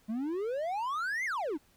triangle exponential two-way sweep, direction up then down, 208.1 to 2180 to 268.3 Hz, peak -29 dBFS, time 0.08-1.58 s, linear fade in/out 20 ms, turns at 1.25 s, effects pink hiss -66 dBFS RMS until 1.76 s

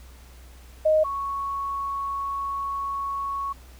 sine tone pair in turn, 622.3 / 1108.8 Hz, D#5 / C#6, 0 / 0 cents, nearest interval minor seventh, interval 1000 cents, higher second, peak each -16 / -26 dBFS, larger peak first, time 0.85-1.04 / 1.04-3.53 s, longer second, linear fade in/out 10 ms, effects added 62 Hz sine -45 dBFS peak until 3.79 s + pink hiss -53 dBFS RMS until 3.79 s

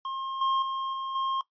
square tone with level steps, 1068 Hz, C6, 35 cents sharp, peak -32 / -24 / -30 / -32 / -27 dBFS, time 0.05-1.41 s, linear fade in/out 2 ms, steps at 0.41 / 0.62 / 0.93 / 1.15 s, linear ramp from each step 5 ms, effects noise-tail reverb RT60 0.1 s tail -17 dB re dry + resampled to 11025 Hz

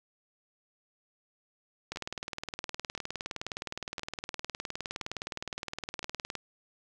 two click trains, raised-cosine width 0.2 ms, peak -23 / -18 dBFS, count 5 / 87, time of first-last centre 1.96-6.029 / 1.92-6.353 s, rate 0.983 / 19.4 Hz, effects none

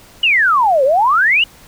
sine exponential two-way sweep, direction down then up, 2988 to 509 to 2988 Hz, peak -9 dBFS, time 0.23-1.44 s, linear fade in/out 5 ms, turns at 0.84 s, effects pink hiss -43 dBFS RMS until 1.67 s

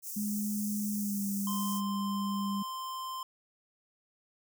white high-pass noise, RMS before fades -40 dBFS, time 0.02-1.82 s, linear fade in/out 50 ms, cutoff 5700 Hz, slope 48 dB/octave
sine tone with pitch glide, 207.7 to 199.58 Hz, G#3 to G3, 0 to +31 cents, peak -31 dBFS, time 0.16-2.63 s, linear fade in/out 10 ms, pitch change -69 cents, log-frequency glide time 0.93-1.25 s
square tone, 1042 Hz, C6, 7 cents flat, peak -37 dBFS, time 1.47-3.23 s, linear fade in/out 2 ms
effects none

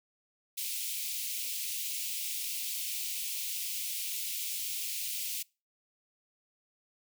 white high-pass noise, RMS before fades -36 dBFS, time 0.57-5.43 s, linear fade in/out 10 ms, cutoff 2300 Hz, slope 48 dB/octave, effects noise-tail reverb RT60 0.3 s tail -25 dB re dry

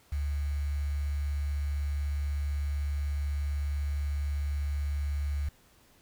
sine tone with quantisation, 72 Hz, D2, 34 cents flat, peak -28 dBFS, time 0.12-5.49 s, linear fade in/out 5 ms, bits 8, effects pink hiss -62 dBFS RMS until 6.01 s

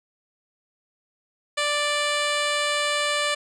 10% pulse tone with low-pass filter, 587.3 Hz, D5, in tune, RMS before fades -24 dBFS, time 1.57-3.35 s, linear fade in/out 10 ms, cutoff 7000 Hz, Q 1.5, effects none

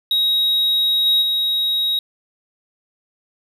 triangle tone with level steps, 3800 Hz, A#7, 33 cents sharp, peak -13 / -11 / -15 dBFS, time 0.11-1.99 s, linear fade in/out 2 ms, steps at 1.05 / 1.21 s, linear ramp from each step 20 ms, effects none

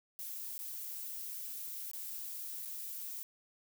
violet noise with dropouts, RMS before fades -43 dBFS, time 0.19-3.23 s, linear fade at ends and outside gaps 0 ms, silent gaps 0.58-0.59 / 1.914-1.934 / 2.651-2.656 s, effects none

